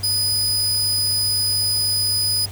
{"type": "tone", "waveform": "sawtooth", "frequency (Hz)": 4978, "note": "D#8", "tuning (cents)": 0, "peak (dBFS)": -15, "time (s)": [0.03, 2.46], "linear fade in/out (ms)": 10, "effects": ["added 97 Hz sine -31 dBFS peak until 2.51 s", "pink hiss -40 dBFS RMS until 2.51 s"]}